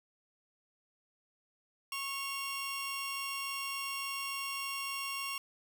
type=tone pair together; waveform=sawtooth; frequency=1098.1 / 2767 Hz; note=C#6 / F7; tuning=-17 / -17 cents; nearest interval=octave + major third; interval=1600 cents; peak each=-36 / -35 dBFS; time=1.92-5.38 s; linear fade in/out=2 ms; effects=none